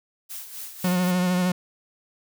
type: noise with tremolo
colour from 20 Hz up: blue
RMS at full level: -35 dBFS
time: 0.29-1.12 s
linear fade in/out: 20 ms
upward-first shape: sine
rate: 3.9 Hz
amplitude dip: 60%
type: tone with vibrato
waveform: 45% pulse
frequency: 180.8 Hz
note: F#3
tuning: 40 cents flat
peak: -20 dBFS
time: 0.84-1.52 s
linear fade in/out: 5 ms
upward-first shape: sine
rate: 13 Hz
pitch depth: 29 cents each way
effects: none